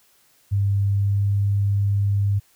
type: tone with pitch glide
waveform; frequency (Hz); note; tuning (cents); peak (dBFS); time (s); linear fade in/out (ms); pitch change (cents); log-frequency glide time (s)
sine; 99.9 to 100.48; G2 to G2; +33 to +43; -17; 0.51-2.4; 20; +10; 1.03-1.18
effects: white hiss -59 dBFS RMS until 2.55 s